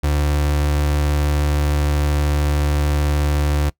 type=tone; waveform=35% pulse; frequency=73.42 Hz; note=D2; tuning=in tune; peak=-14 dBFS; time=0.03-3.7 s; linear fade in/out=10 ms; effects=noise-tail reverb RT60 0.1 s tail -22 dB re dry